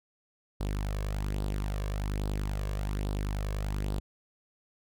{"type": "tone with flanger", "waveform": "sawtooth", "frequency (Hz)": 50.4, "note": "G1", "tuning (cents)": 49, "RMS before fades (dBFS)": -32, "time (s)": [0.6, 4], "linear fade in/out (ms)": 10, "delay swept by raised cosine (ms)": [0.22, 1.82], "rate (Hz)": 1.2, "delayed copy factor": 0.55, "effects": []}